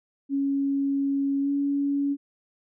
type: tone with pitch glide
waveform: sine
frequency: 277.2 to 281.9 Hz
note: C#4 to C#4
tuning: 0 to +29 cents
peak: -22 dBFS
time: 0.29-2.17 s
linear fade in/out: 50 ms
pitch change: +29 cents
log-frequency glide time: 1.41-1.5 s
effects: none